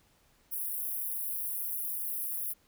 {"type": "high-pass noise", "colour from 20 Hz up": "white", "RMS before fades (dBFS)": -35, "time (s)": [0.51, 2.54], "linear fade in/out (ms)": 20, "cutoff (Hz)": 10000, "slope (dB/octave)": 96, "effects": ["pink hiss -67 dBFS RMS until 2.67 s"]}